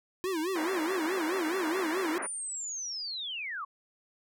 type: tone with vibrato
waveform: square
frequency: 345.7 Hz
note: F4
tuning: 18 cents flat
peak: -30 dBFS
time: 0.24-2.18 s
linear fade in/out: 0 ms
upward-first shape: sine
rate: 4.7 Hz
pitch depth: 200 cents each way
type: band-pass noise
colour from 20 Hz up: white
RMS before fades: -37 dBFS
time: 0.55-2.27 s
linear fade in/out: 10 ms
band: 230 to 2100 Hz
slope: 48 dB/octave
type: linear sweep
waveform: sine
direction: down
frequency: 9700 to 1046.5 Hz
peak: -34 dBFS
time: 2.22-3.65 s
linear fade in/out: 10 ms
effects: none